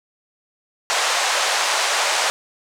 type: band-pass noise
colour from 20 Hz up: pink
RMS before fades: -20 dBFS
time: 0.9-2.3 s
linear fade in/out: 0 ms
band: 620 to 8100 Hz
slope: 24 dB/octave
effects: none